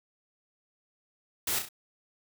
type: noise with echo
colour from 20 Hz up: white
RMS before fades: -30 dBFS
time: 1.47-1.59 s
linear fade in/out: 5 ms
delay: 33 ms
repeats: 3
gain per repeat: -6 dB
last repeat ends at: 1.689 s
effects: none